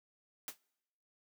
white noise with exponential decay, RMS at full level -38 dBFS, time 0.48-0.58 s, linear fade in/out 1 ms, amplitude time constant 20 ms, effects noise-tail reverb RT60 0.9 s tail -26 dB re dry + high-pass 200 Hz 12 dB/octave

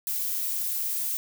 violet noise, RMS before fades -29 dBFS, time 0.07-1.17 s, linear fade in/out 0 ms, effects none

